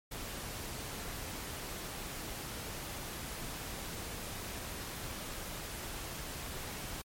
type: noise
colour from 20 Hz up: pink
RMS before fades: -42 dBFS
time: 0.11-7.02 s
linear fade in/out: 10 ms
effects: MP3 64 kbps